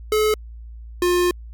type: tone pair in turn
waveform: square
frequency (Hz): 429 / 355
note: A4 / F4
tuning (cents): -44 / +28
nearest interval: minor third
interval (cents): 328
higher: first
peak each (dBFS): -16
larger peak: neither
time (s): 0.12-0.34 / 1.02-1.31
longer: second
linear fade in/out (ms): 2
effects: added 57 Hz sine -34 dBFS peak until 1.53 s + MP3 96 kbps